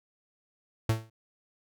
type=tone with exponential decay; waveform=45% pulse; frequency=111.3 Hz; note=A2; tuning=20 cents sharp; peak=-21 dBFS; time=0.89-1.1 s; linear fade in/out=5 ms; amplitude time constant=44 ms; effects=none